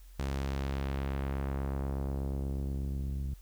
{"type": "tone with low-pass filter sweep", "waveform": "sawtooth", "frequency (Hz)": 68.3, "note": "C#2", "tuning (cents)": -25, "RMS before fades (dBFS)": -34, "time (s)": [0.19, 3.34], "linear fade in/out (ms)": 5, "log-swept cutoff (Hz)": [9200, 150], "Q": 0.76, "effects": ["added 44 Hz sine -49 dBFS peak until 3.41 s", "white hiss -64 dBFS RMS until 3.41 s"]}